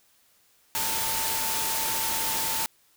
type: tone in noise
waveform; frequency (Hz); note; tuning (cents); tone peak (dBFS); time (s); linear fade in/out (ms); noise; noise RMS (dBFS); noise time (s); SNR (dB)
sine; 894; A5; +27; -34; 0.75-2.66; 0; white; -28; 0.75-2.66; -9
effects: white hiss -63 dBFS RMS until 2.96 s